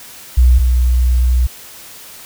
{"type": "tone pair in turn", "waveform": "sine", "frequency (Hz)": [61.74, 61.74], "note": ["B1", "B1"], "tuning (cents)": [0, 0], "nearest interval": "unison", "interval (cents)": 0, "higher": "neither", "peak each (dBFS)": [-5, -9], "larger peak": "first", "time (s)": [[0.37, 0.59], [0.59, 1.47]], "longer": "second", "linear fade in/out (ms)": 10, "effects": ["white hiss -36 dBFS RMS until 2.25 s"]}